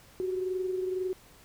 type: tone pair together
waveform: sine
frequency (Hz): 370 / 392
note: F#4 / G4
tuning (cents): 0 / 0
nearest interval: minor second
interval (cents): 100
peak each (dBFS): -29 / -39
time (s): 0.2-1.13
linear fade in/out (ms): 0
effects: pink hiss -56 dBFS RMS until 1.44 s